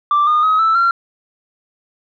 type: tone with pitch steps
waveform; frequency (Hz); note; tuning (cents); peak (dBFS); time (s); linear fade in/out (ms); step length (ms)
sine; 1174.7 / 1221.1 / 1269.2 / 1319.3 / 1371.4; D6 / D#6 / D#6 / E6 / F6; 0 / -33 / +34 / +1 / -32; -9; 0.11-0.91; 2; 160
effects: tanh soft clip ceiling -8 dBFS